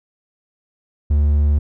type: tone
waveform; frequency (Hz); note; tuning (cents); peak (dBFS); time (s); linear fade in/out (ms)
triangle; 73.42; D2; 0; -10; 1.1-1.59; 10
effects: none